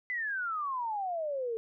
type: exponential sweep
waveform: sine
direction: down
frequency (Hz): 2038 to 440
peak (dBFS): -31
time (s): 0.1-1.57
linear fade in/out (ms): 0
effects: none